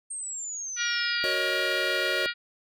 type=exponential sweep; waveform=sine; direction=down; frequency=8660 to 4367 Hz; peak=-32 dBFS; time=0.1-1.34 s; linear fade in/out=10 ms
type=harmonic tone; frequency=474.8 Hz; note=A#4; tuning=32 cents sharp; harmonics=3 / 4 / 5 / 6 / 7 / 8 / 9 / 10; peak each=-30 / -32 / -34 / -36 / -37 / -38 / -39 / -40 dBFS; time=0.76-2.34 s; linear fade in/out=50 ms
type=chord; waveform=square; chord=D# minor seventh; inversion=first; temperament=equal; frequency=370 / 466.2 / 554.4 / 622.3 Hz; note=F#4 / A#4 / C#5 / D#5; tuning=0 / 0 / 0 / 0 cents; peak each=-35 / -38 / -34 / -35 dBFS; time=1.24-2.26 s; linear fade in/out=0 ms
effects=none